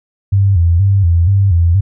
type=tone with vibrato; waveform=sine; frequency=91.5 Hz; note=F#2; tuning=19 cents flat; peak=-7 dBFS; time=0.32-1.81 s; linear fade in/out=10 ms; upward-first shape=square; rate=2.1 Hz; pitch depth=130 cents each way; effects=none